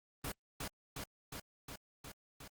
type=noise with echo; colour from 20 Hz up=pink; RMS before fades=-40 dBFS; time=0.24-0.32 s; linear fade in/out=5 ms; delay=360 ms; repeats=6; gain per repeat=-2 dB; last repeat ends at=2.48 s; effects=Opus 24 kbps